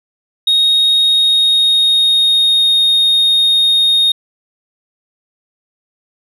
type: tone with pitch glide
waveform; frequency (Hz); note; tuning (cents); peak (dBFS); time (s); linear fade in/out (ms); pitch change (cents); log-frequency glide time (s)
sine; 3738 to 3708; A#7 to A#7; +4 to -10; -6; 0.47-4.12; 5; -14; 0.95-2.79
effects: tanh soft clip ceiling -7 dBFS